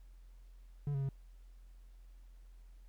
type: tone with pitch steps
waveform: triangle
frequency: 143.9 / 137.4 / 136.4 Hz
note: D3 / C#3 / C#3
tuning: -35 / -15 / -28 cents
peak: -31 dBFS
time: 0.87-1.089 s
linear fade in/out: 0 ms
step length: 73 ms
effects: added 43 Hz sine -53 dBFS peak until 2.88 s + pink hiss -75 dBFS RMS until 2.88 s